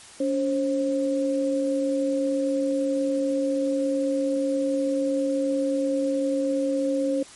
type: tone pair together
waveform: sine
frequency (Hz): 282.9 / 534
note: C#4 / C5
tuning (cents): +35 / +35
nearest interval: major seventh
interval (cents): 1100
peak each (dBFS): -24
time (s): 0.2-7.23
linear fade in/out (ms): 5
effects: white hiss -46 dBFS RMS until 7.35 s + MP3 48 kbps